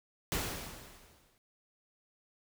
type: noise with exponential decay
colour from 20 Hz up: pink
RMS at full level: -32 dBFS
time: 0.32-1.38 s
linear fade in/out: 0 ms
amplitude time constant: 230 ms
effects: none